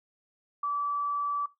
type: tone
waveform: sine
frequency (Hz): 1155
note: D6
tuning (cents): -29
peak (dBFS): -27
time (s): 0.63-1.46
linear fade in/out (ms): 5
effects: noise-tail reverb RT60 0.2 s tail -18 dB re dry